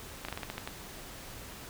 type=slowing click train; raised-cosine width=0.3 ms; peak=-20 dBFS; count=8; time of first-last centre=0.25-0.675 s; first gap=35 ms; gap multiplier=1.18; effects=pink hiss -46 dBFS RMS until 1.69 s